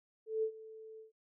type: tone with ADSR envelope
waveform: sine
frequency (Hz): 440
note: A4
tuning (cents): 0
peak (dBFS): -29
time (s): 0.26-1.12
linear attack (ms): 170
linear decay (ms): 80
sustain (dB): -19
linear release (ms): 130
effects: none